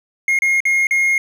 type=tone with dropouts; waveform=triangle; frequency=2144 Hz; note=C7; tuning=42 cents sharp; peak=-11 dBFS; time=0.28-1.18 s; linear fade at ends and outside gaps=2 ms; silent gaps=0.389-0.42 / 0.604-0.653 / 0.87-0.909 s; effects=none